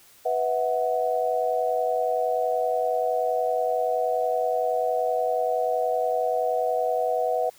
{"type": "chord", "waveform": "sine", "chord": "B suspended fourth", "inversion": "none", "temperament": "equal with one note detuned", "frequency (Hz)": [493.9, 649.4, 740], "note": ["B4", "E5", "F#5"], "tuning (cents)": [0, -26, 0], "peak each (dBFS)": -26, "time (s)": [0.25, 7.5], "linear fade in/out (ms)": 10, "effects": ["white hiss -54 dBFS RMS until 7.58 s"]}